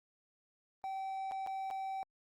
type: tone with dropouts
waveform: triangle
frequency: 771 Hz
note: G5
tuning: 29 cents flat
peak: -35 dBFS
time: 0.84-2.03 s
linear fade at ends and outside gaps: 0 ms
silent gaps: 1.312-1.319 / 1.464-1.472 / 1.703-1.71 s
effects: Opus 32 kbps